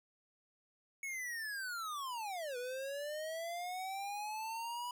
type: linear two-way sweep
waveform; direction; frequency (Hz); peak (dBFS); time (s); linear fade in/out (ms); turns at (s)
square; down then up; 2217 to 483.8 to 983; -40; 1.03-4.91; 2; 2.57
effects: none